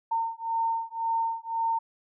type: beating tone pair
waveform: sine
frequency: 910 / 911.9 Hz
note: A#5 / A#5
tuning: -42 / -38 cents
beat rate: 1.9 Hz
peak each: -29 dBFS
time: 0.11-1.79 s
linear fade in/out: 10 ms
effects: none